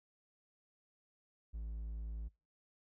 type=tone; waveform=triangle; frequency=55 Hz; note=A1; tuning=in tune; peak=-38 dBFS; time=1.53-2.29 s; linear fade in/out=20 ms; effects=noise-tail reverb RT60 0.3 s tail -25 dB re dry